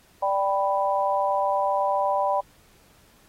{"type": "chord", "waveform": "sine", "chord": "G major", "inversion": "second", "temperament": "equal", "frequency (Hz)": [587.3, 784, 987.8], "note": ["D5", "G5", "B5"], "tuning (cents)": [0, 0, 0], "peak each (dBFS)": -25, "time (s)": [0.22, 2.41], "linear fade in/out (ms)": 10, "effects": ["pink hiss -58 dBFS RMS until 3.28 s", "AAC 48 kbps"]}